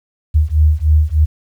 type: beating tone pair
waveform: sine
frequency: 75.2 / 78.5 Hz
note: D2 / D#2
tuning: +42 / +16 cents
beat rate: 3.3 Hz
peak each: -12 dBFS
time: 0.34-1.26 s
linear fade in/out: 20 ms
effects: 8-bit